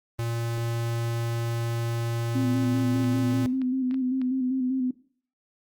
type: tone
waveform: square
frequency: 116.54 Hz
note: A#2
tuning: in tune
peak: -27 dBFS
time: 0.19-3.46 s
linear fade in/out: 0 ms
type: tone with vibrato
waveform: sine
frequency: 257.9 Hz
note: C4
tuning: 25 cents flat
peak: -23 dBFS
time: 2.35-4.91 s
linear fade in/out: 5 ms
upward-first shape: square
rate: 5.1 Hz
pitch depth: 36 cents each way
type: clicks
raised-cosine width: 0.3 ms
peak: -29 dBFS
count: 10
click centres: 2.645 / 2.765 / 2.798 / 3.043 / 3.131 / 3.308 / 3.617 / 3.911 / 3.943 / 4.216 s
effects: noise-tail reverb RT60 0.5 s tail -19 dB re dry + Opus 32 kbps